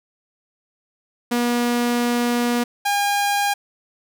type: tone pair in turn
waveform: sawtooth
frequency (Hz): 240.5 / 810.4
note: B3 / G#5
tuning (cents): -46 / -43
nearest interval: octave + major sixth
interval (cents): 2103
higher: second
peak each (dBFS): -14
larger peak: neither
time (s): 1.31-2.64 / 2.85-3.54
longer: first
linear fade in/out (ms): 10
effects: none